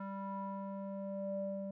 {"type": "tone with low-pass filter sweep", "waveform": "square", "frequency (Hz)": 196, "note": "G3", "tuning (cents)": 0, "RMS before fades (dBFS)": -41, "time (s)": [0, 1.71], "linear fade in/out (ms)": 5, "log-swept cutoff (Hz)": [1200, 500], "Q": 5.7, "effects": []}